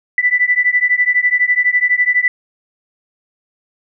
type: beating tone pair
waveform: sine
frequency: 1975.5 / 1987.5 Hz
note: B6 / B6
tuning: 0 / +10 cents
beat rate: 12 Hz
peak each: -14 dBFS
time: 0.18-2.28 s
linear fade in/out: 2 ms
effects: none